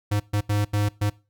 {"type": "tone bursts at uneven times", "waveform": "square", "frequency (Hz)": 103.5, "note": "G#2", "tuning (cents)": -5, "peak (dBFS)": -21, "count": 5, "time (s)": [[0.11, 0.2], [0.33, 0.41], [0.49, 0.65], [0.73, 0.89], [1.01, 1.1]], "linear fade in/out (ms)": 10, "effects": ["noise-tail reverb RT60 0.3 s tail -21 dB re dry"]}